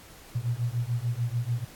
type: beating tone pair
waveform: sine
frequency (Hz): 116.54 / 123.34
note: A#2 / B2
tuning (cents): 0 / -2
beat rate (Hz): 6.8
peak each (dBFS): -29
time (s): 0.35-1.65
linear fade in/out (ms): 10
effects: pink hiss -50 dBFS RMS until 1.75 s + AAC 64 kbps